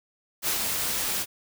white noise with ADSR envelope, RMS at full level -25 dBFS, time 0.42-1.26 s, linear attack 53 ms, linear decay 89 ms, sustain -3 dB, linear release 47 ms, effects none

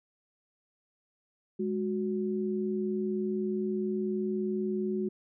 sine tone pair together, 207.7 / 368.2 Hz, G#3 / F#4, 0 / -8 cents, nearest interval minor seventh, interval 992 cents, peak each -31 / -31 dBFS, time 1.59-5.09 s, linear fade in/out 10 ms, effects none

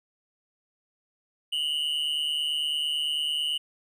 triangle tone pair together, 2867 / 3016 Hz, F7 / F#7, +45 / +32 cents, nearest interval minor second, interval 87 cents, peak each -27 dBFS, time 1.52-3.58 s, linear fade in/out 10 ms, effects none

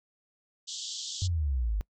pink band-pass noise, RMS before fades -38 dBFS, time 0.67-1.28 s, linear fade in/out 20 ms, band 3100 to 7600 Hz, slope 96 dB/octave
sine exponential sweep, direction down, 96.5 to 48.48 Hz, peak -26 dBFS, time 1.22-1.81 s, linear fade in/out 0 ms
effects noise-tail reverb RT60 0.1 s tail -24 dB re dry

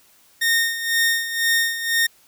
sawtooth tone with tremolo, 1840 Hz, A#6, 23 cents flat, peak -12 dBFS, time 0.41-2.07 s, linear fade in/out 10 ms, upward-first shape sine, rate 2 Hz, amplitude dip 70%, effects white hiss -55 dBFS RMS until 2.27 s

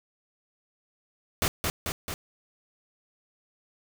pink noise with echo, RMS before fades -25 dBFS, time 1.42-1.48 s, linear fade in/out 0 ms, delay 220 ms, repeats 3, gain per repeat -3 dB, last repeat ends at 2.14 s, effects none

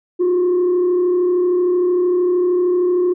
sine tone with frequency modulation, 358.4 Hz, F4, 45 cents sharp, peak -11 dBFS, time 0.19-3.14 s, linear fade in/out 20 ms, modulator 33.1 Hz, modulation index 0.33, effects tanh soft clip ceiling -11 dBFS

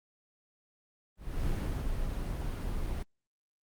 brown noise with ADSR envelope, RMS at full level -30 dBFS, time 1.17-3.03 s, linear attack 300 ms, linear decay 390 ms, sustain -3 dB, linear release 6 ms, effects Opus 24 kbps

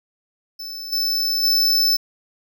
square tone with level steps, 5274 Hz, E8, in tune, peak -30 / -19 / -15 dBFS, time 0.59-1.97 s, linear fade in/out 10 ms, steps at 0.92 / 1.43 s, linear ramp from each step 10 ms, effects none

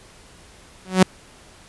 sawtooth tone with exponential growth, 186.2 Hz, F#3, 11 cents sharp, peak -3 dBFS, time 0.85-1.03 s, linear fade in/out 5 ms, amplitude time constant 39 ms, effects pink hiss -48 dBFS RMS until 1.68 s + resampled to 24000 Hz

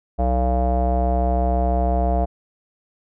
square tone with low-pass filter, 63 Hz, B1, 35 cents sharp, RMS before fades -19 dBFS, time 0.18-2.26 s, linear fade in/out 20 ms, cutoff 680 Hz, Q 7.4, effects none

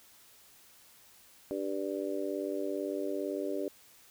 harmonic tone, 97.8 Hz, G2, 4 cents flat, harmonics 3 / 4 / 5 / 6, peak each -37 / -36 / -40 / -38 dBFS, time 1.51-3.68 s, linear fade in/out 0 ms, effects white hiss -59 dBFS RMS until 4.1 s

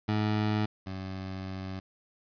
20% pulse tone pair in turn, 106.5 / 94.88 Hz, G#2 / F#2, +44 / +44 cents, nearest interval major second, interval 200 cents, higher first, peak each -21 / -31 dBFS, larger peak first, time 0.08-0.66 / 0.86-1.8 s, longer second, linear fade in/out 10 ms, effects resampled to 11025 Hz + 9-bit

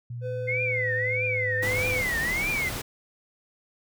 sine exponential sweep, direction down, 120.5 to 100.7 Hz, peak -32 dBFS, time 0.1-2.02 s, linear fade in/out 5 ms
triangle tone, 505 Hz, B4, 39 cents sharp, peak -28 dBFS, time 0.21-2.04 s, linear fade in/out 50 ms
sine tone with vibrato, 2084 Hz, C7, 7 cents flat, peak -25 dBFS, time 0.47-2.7 s, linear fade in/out 20 ms, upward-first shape triangle, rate 1.6 Hz, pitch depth 270 cents each way
pink noise, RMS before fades -33 dBFS, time 1.62-2.82 s, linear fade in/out 10 ms
effects none

